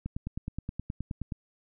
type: click train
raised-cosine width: 5 ms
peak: -21 dBFS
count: 13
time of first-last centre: 0.06-1.322 s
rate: 9.51 Hz
effects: none